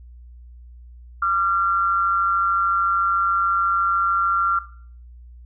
sine tone pair together, 1187 / 1373.3 Hz, D6 / F6, +18 / -30 cents, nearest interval minor third, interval 252 cents, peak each -23 / -18 dBFS, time 1.22-4.59 s, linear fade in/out 5 ms, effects noise-tail reverb RT60 0.5 s tail -18 dB re dry + added 60 Hz sine -40 dBFS peak until 5.45 s

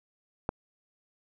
click, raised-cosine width 1 ms, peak -14 dBFS, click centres 0.491 s, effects none

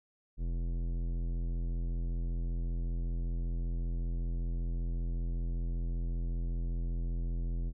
sine tone with tanh clipping, 42.61 Hz, F1, 42 cents flat, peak -33 dBFS, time 0.37-7.73 s, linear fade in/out 50 ms, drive 15 dB, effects none

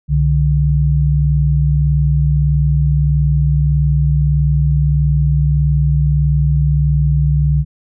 sine tone pair together, 65.41 / 147.02 Hz, C2 / D3, 0 / +2 cents, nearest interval octave + major second, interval 1402 cents, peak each -14 / -12 dBFS, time 0.08-7.65 s, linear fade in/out 50 ms, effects none

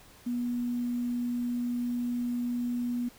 sine tone with quantisation, 242.3 Hz, B3, 33 cents flat, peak -28 dBFS, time 0.26-3.09 s, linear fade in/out 10 ms, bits 9, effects pink hiss -55 dBFS RMS until 3.18 s

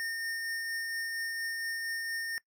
square tone with tremolo, 1825 Hz, A#6, 37 cents flat, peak -33 dBFS, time 0-2.38 s, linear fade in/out 0 ms, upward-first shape triangle, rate 4.3 Hz, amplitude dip 25%, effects noise-tail reverb RT60 0.1 s tail -21 dB re dry

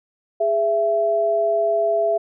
sine tone pair together, 413 / 666.4 Hz, G#4 / E5, -10 / +19 cents, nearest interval minor sixth, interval 829 cents, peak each -23 / -17 dBFS, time 0.4-2.18 s, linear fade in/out 10 ms, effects none

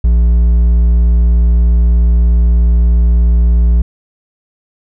triangle tone with hard clipping, 58.4 Hz, A#1, 4 cents sharp, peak -7 dBFS, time 0.04-3.82 s, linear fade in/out 5 ms, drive 7 dB, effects none

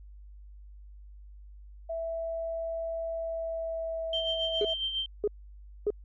sine tone with pitch glide, 659.3 to 651.7 Hz, E5 to E5, 0 to -20 cents, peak -31 dBFS, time 1.89-4.74 s, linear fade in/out 10 ms, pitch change -20 cents, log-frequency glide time 3.11-4.3 s
sine tone with tremolo, 3136 Hz, G7, in tune, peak -27 dBFS, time 4.13-5.06 s, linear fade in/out 2 ms, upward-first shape sine, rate 7.3 Hz, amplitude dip 55%
sine tone bursts, 415.3 Hz, G#4, in tune, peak -23 dBFS, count 3, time 4.61-5.904 s, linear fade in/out 2 ms, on 38 ms, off 590 ms
effects tanh soft clip ceiling -17 dBFS + added 50 Hz sine -46 dBFS peak until 6.04 s

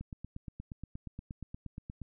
click train, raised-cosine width 5 ms, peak -29 dBFS, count 18, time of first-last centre 0.01-2.017 s, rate 8.47 Hz, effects none

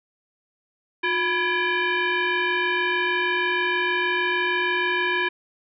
sine tone with frequency modulation, 359.7 Hz, F#4, 49 cents flat, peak -20 dBFS, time 1.03-5.29 s, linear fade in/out 10 ms, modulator 673 Hz, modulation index 3.7, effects none

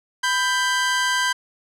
sawtooth tone pair together, 996.1 / 1575 Hz, B5 / G6, +15 / +8 cents, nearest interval minor sixth, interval 793 cents, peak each -19 / -17 dBFS, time 0.23-1.33 s, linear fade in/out 10 ms, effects low-pass 9000 Hz 12 dB/octave

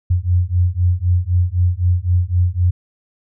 sine beating tone pair, 87.31 / 91.21 Hz, F2 / F#2, 0 / -24 cents, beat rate 3.9 Hz, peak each -16 dBFS, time 0.1-2.71 s, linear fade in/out 10 ms, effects none

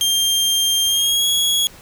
sawtooth tone with pitch glide, 3190 to 3333 Hz, G7 to G#7, +30 to +5 cents, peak -12 dBFS, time 0.01-1.67 s, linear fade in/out 0 ms, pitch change +75 cents, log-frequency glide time 0.87-1.27 s, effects pink hiss -43 dBFS RMS until 1.81 s

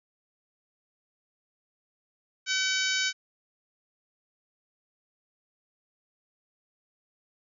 harmonic tone, 760 Hz, F#5, 46 cents sharp, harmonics 2 / 3 / 4 / 5 / 6 / 7 / 8 / 9, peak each -30 / -32 / -33 / -34 / -35 / -35 / -36 / -37 dBFS, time 2.46-3.13 s, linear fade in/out 50 ms, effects none

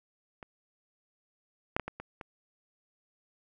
clicks, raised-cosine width 0.5 ms, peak -29 / -12 / -17 / -21 / -25 / -26 dBFS, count 6, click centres 0.428 / 1.765 / 1.797 / 1.88 / 2 / 2.212 s, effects none

